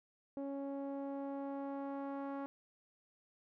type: tone with low-pass filter sweep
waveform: sawtooth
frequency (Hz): 277.2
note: C#4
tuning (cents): 0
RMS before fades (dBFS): -42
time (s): 0.37-2.46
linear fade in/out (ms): 0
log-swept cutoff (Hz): 580 to 1100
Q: 1.5
effects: none